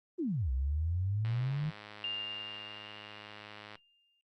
sine exponential two-way sweep, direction down then up, 385 to 62.2 to 158.4 Hz, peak -30 dBFS, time 0.18-1.71 s, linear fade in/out 20 ms, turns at 0.51 s
click train, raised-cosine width 0.3 ms, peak -31 dBFS, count 264, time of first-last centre 1.25-3.755 s, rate 105 Hz
sine tone with exponential decay, 2805 Hz, F7, 7 cents sharp, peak -32 dBFS, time 2.04-4.21 s, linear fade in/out 1 ms, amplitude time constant 470 ms
effects noise-tail reverb RT60 0.1 s tail -18 dB re dry + Opus 24 kbps

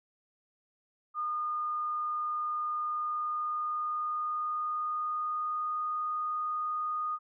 sine tone with pitch glide, 1220 to 1232.8 Hz, D#6 to D#6, -34 to -16 cents, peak -30 dBFS, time 1.14-7.19 s, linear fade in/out 50 ms, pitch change +18 cents, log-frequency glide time 2.83-5.81 s, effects none

